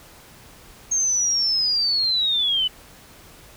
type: linear sweep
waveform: sine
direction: down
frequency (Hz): 6460 to 2960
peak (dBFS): -18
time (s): 0.91-2.68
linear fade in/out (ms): 10
effects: pink hiss -47 dBFS RMS until 3.56 s